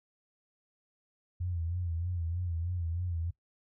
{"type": "tone with vibrato", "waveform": "sine", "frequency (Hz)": 86.1, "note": "F2", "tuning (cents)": -24, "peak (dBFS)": -31, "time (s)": [1.4, 3.31], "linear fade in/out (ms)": 10, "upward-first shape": "sine", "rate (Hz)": 3.2, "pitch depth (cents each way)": 81, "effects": ["noise-tail reverb RT60 0.1 s tail -19 dB re dry"]}